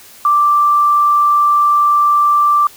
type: tone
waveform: sine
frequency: 1174.7 Hz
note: D6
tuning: in tune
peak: -8 dBFS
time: 0.25-2.67 s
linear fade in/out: 2 ms
effects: white hiss -40 dBFS RMS until 2.76 s